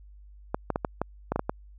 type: clicks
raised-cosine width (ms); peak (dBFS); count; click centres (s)
1; -12; 9; 0.545 / 0.703 / 0.759 / 0.848 / 1.016 / 1.32 / 1.36 / 1.394 / 1.495
effects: added 50 Hz sine -47 dBFS peak until 1.78 s